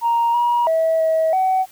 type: tone with pitch steps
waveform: sine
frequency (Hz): 934 / 956 / 648 / 642 / 754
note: A#5 / A#5 / E5 / E5 / F#5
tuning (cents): +3 / +43 / -30 / -46 / +32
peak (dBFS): -13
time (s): 0.01-1.66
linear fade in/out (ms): 50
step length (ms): 330
effects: tanh soft clip ceiling -11 dBFS + white hiss -48 dBFS RMS until 1.71 s